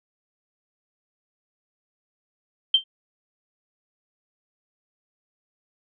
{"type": "tone with exponential decay", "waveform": "sine", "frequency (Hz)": 3136, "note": "G7", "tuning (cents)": 0, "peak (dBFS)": -10, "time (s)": [2.74, 2.84], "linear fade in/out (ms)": 5, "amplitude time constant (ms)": 21, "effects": []}